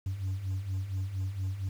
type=beating tone pair; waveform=sine; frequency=92.5 / 96.8 Hz; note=F#2 / G2; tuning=0 / -21 cents; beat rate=4.3 Hz; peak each=-35 / -30 dBFS; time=0.06-1.69 s; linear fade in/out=5 ms; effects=tanh soft clip ceiling -28 dBFS + 9-bit